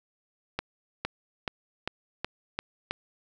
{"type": "accelerating click train", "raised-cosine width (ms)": 0.3, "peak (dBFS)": -13, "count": 7, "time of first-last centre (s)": [0.59, 2.91], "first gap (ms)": 460, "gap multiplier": 0.93, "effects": []}